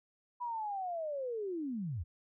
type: linear sweep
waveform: sine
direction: down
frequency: 987.8 to 69.3 Hz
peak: -35 dBFS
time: 0.4-2.04 s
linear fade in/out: 20 ms
effects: none